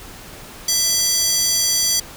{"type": "tone with high-pass filter", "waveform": "square", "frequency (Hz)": 663, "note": "E5", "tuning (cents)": 10, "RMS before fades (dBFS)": -18, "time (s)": [0.68, 2], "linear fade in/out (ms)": 5, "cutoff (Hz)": 5400, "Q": 2.7, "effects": ["pink hiss -38 dBFS RMS until 2.16 s"]}